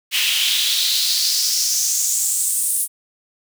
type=noise with high-pass filter sweep; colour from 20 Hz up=pink; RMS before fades=-19 dBFS; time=0.11-2.88 s; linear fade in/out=50 ms; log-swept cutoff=2700 to 10000 Hz; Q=3.8; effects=none

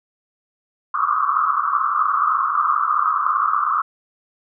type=band-pass noise; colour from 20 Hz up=white; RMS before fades=-19 dBFS; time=0.94-3.82 s; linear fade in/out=5 ms; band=1100 to 1300 Hz; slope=96 dB/octave; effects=none

